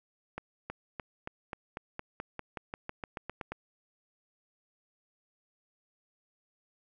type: accelerating click train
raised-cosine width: 0.5 ms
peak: -22 dBFS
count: 17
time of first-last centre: 0.38-3.52 s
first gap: 320 ms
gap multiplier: 0.93
effects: none